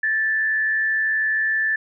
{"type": "tone with frequency modulation", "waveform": "sine", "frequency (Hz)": 1753, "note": "A6", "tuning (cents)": -7, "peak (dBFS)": -18, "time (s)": [0.03, 1.76], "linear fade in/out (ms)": 5, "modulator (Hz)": 92.5, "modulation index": 0.45, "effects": []}